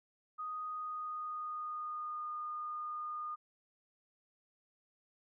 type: tone with pitch glide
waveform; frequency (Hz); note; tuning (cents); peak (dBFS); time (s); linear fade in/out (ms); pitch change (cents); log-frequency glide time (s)
sine; 1244.5 to 1221.7; D#6 to D#6; 0 to -32; -38; 0.38-3.36; 20; -32; 0.65-2.31
effects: none